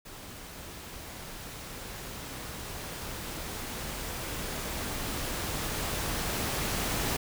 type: noise with level ramp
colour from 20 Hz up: pink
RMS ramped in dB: -45 to -30 dBFS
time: 0.05-7.17 s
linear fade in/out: 10 ms
effects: none